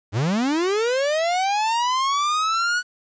45% pulse linear sweep, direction up, 92.5 to 1480 Hz, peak -19 dBFS, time 0.12-2.83 s, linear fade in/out 50 ms, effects resampled to 16000 Hz + 9-bit

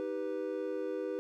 triangle chord, Eb augmented, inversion none, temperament equal with one note detuned, 314 / 392 / 493.9 Hz, Eb4 / G4 / B4, +16 / 0 / 0 cents, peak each -38 / -36 / -35 dBFS, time 0-1.19 s, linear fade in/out 0 ms, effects none

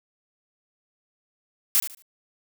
blue noise with echo, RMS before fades -19 dBFS, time 1.75-1.8 s, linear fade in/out 0 ms, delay 74 ms, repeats 3, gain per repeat -12 dB, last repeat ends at 2.022 s, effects none

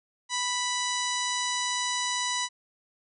harmonic tone, 987.8 Hz, B5, in tune, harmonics 1 / 2 / 3 / 4 / 5 / 6 / 7 / 8 / 9, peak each -32 / -34 / -37 / -33 / -40 / -35 / -38 / -42 / -41 dBFS, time 0.29-2.49 s, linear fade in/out 50 ms, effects none

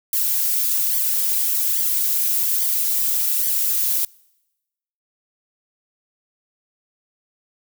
violet noise with flanger, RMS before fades -20 dBFS, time 0.13-4.05 s, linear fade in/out 2 ms, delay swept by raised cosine 0.74 to 5.54 ms, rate 1.2 Hz, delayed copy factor -0.95, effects noise-tail reverb RT60 1.0 s tail -26 dB re dry

